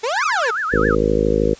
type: exponential two-way sweep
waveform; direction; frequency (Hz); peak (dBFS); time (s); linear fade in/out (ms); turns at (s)
30% pulse; up then down; 420.4 to 1318.5 to 420.4; -16; 0.03-0.51; 10; 0.25
type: tone with vibrato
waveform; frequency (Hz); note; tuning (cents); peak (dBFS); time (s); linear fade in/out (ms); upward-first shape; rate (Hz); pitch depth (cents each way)
sine; 1480; F#6; 0; -19; 0.16-0.95; 5; sine; 7.4; 300
type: harmonic tone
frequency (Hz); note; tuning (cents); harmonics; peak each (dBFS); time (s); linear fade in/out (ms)
53; G#1; +36; 1 / 2 / 3 / 4 / 5 / 6 / 7 / 8 / 9 / 10; -23 / -28 / -26 / -25 / -25 / -25 / -24 / -22 / -19 / -27; 0.72-1.55; 20
effects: white hiss -43 dBFS RMS until 1.59 s + resampled to 16000 Hz